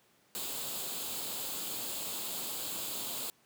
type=noise with comb filter; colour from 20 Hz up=white; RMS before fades=-38 dBFS; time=0.35-3.3 s; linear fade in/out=0 ms; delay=0.26 ms; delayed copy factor=+0.6; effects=pink hiss -67 dBFS RMS until 3.45 s + high-pass 150 Hz 12 dB/octave